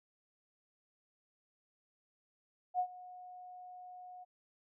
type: tone with ADSR envelope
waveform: sine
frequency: 727 Hz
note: F#5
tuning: 31 cents flat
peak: -28 dBFS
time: 2.74-4.25 s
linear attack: 52 ms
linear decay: 76 ms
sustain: -20 dB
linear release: 22 ms
effects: none